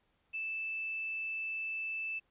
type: tone with quantisation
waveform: sine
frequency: 2637 Hz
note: E7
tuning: in tune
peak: -35 dBFS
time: 0.33-2.2 s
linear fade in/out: 20 ms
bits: 10
effects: pink hiss -75 dBFS RMS until 2.3 s + resampled to 8000 Hz